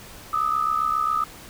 sine tone pair together, 1216 / 1283.4 Hz, D#6 / E6, -40 / -47 cents, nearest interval minor second, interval 93 cents, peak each -23 dBFS, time 0.33-1.24 s, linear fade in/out 5 ms, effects pink hiss -43 dBFS RMS until 1.49 s

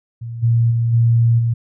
sine tone with level steps, 116.54 Hz, A#2, in tune, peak -25 / -11 / -14 / -10 / -14 dBFS, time 0.21-1.54 s, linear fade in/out 10 ms, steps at 0.42 / 0.7 / 0.92 / 1.38 s, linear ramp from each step 20 ms, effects none

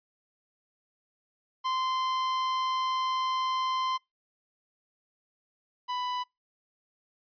45% pulse tone pair in turn, 1038 / 993 Hz, C6 / B5, -14 / +9 cents, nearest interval minor second, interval 77 cents, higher first, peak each -27 / -30 dBFS, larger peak first, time 1.64-3.98 / 5.88-6.24 s, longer first, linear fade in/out 20 ms, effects noise-tail reverb RT60 0.2 s tail -26 dB re dry + resampled to 11025 Hz

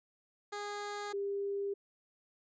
15% pulse / sine tone pair in turn, 411.2 / 399.7 Hz, G#4 / G4, -17 / +34 cents, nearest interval unison, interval 49 cents, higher first, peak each -32 / -33 dBFS, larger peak first, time 0.52-1.13 / 1.13-1.74 s, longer neither, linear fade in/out 10 ms, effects resampled to 16000 Hz

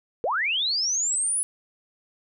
sine linear sweep, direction up, 415.3 to 10270 Hz, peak -22 dBFS, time 0.24-1.43 s, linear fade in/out 0 ms, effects none

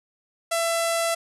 sawtooth tone with low-pass filter, 669 Hz, E5, 25 cents sharp, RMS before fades -24 dBFS, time 0.51-1.15 s, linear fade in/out 10 ms, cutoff 10000 Hz, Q 2.3, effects none

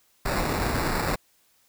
pink noise with sample-and-hold, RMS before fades -26 dBFS, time 0.25-1.16 s, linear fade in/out 10 ms, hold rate 3150 Hz, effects white hiss -64 dBFS RMS until 1.68 s

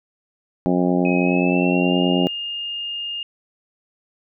harmonic tone, 89.5 Hz, F2, 43 cents sharp, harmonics 2 / 3 / 4 / 5 / 6 / 7 / 8 / 9, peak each -20 / -20 / -23 / -30 / -28 / -27 / -34 / -29 dBFS, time 0.66-2.27 s, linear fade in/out 0 ms
sine tone with pitch glide, 2533 to 2827 Hz, D#7 to F7, +30 to +20 cents, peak -25 dBFS, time 1.05-3.23 s, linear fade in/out 2 ms, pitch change +190 cents, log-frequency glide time 1.23-1.99 s
effects none

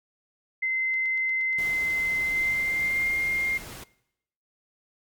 sine tone with pitch glide, 2065 to 2116 Hz, C7 to C7, -23 to +19 cents, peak -23 dBFS, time 0.62-3.58 s, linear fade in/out 10 ms, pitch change +42 cents, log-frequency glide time 2.2-3.13 s
click train, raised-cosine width 0.2 ms, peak -32 dBFS, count 14, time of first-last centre 0.94-2.473 s, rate 8.48 Hz
pink noise, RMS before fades -41 dBFS, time 1.58-3.84 s, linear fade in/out 5 ms
effects noise-tail reverb RT60 0.8 s tail -20 dB re dry + MP3 96 kbps

